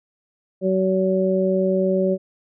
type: harmonic tone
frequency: 188.7 Hz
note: F#3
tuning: 34 cents sharp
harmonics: 1 / 2 / 3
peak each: -21 / -21 / -21 dBFS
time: 0.61-2.18 s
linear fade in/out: 50 ms
effects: none